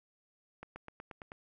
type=accelerating click train; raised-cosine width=0.5 ms; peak=-30 dBFS; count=7; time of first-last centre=0.63-1.319 s; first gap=130 ms; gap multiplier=0.95; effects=none